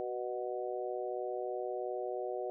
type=harmonic tone with a mistuned harmonic; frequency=123 Hz; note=B2; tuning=7 cents flat; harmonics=3 / 4 / 5 / 6; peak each=-39 / -40 / -41 / -42 dBFS; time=0-2.5 s; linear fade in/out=0 ms; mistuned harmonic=3; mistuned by=+20 cents; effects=none